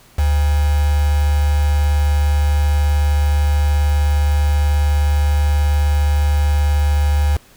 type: tone with quantisation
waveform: sine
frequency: 73.42 Hz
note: D2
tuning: in tune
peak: -12 dBFS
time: 0.18-7.37 s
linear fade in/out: 10 ms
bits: 4
effects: pink hiss -48 dBFS RMS until 7.56 s